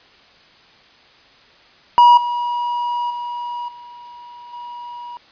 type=tone with level steps; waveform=triangle; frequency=963 Hz; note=B5; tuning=44 cents flat; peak=-4 / -17 / -22 / -34 / -28 dBFS; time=1.98-5.17 s; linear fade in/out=0 ms; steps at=2.17 / 3.1 / 3.68 / 4.53 s; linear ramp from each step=5 ms; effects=white hiss -49 dBFS RMS until 5.31 s + resampled to 11025 Hz